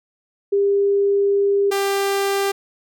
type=tone pair in turn; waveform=sine / sawtooth; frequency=400.2 / 395.8 Hz; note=G4 / G4; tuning=+36 / +17 cents; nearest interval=unison; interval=19 cents; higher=first; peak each=-14 dBFS; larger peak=neither; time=0.52-1.71 / 1.71-2.52 s; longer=first; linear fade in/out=10 ms; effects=none